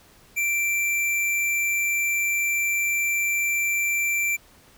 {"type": "tone", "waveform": "square", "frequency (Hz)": 2349, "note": "D7", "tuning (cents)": 0, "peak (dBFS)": -22, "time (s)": [0.36, 4.37], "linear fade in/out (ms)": 20, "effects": ["pink hiss -54 dBFS RMS until 4.77 s"]}